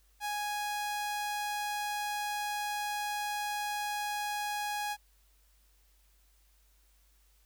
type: tone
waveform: sawtooth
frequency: 830 Hz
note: G#5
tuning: 1 cent flat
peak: -29 dBFS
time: 0.2-4.97 s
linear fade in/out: 50 ms
effects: added 50 Hz sine -64 dBFS peak until 7.45 s + white hiss -70 dBFS RMS until 7.45 s